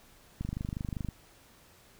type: click train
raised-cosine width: 5 ms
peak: -22 dBFS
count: 18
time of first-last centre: 0.41-1.087 s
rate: 25.1 Hz
effects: pink hiss -59 dBFS RMS until 1.99 s